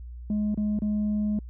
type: tone with dropouts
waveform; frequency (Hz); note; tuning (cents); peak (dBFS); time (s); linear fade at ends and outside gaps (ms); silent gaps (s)
sine; 210; G#3; +19; -21; 0.3-1.39; 2; 0.545-0.575 / 0.79-0.82
effects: tanh soft clip ceiling -22 dBFS + added 60 Hz sine -37 dBFS peak until 1.49 s